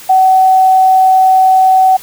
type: tone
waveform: sine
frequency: 755 Hz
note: F#5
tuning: 35 cents sharp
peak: -4 dBFS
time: 0.09-1.97 s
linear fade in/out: 10 ms
effects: white hiss -33 dBFS RMS until 2.02 s